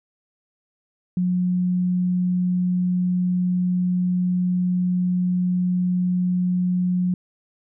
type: tone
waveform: sine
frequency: 180.4 Hz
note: F#3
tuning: 44 cents flat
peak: -18 dBFS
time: 1.17-7.14 s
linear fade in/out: 2 ms
effects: none